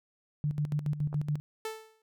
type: tone with tremolo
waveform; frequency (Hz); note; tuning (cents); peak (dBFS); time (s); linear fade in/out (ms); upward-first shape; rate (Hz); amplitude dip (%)
sine; 148.3; D3; +17; -26; 0.44-1.4; 0; square; 7.1; 70
type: clicks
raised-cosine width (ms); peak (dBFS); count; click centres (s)
1; -30; 2; 1.129 / 1.142
type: tone with exponential decay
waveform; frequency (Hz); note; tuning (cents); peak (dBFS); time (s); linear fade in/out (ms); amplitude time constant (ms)
sawtooth; 440; A4; 0; -28; 1.65-2.02; 2; 80
effects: none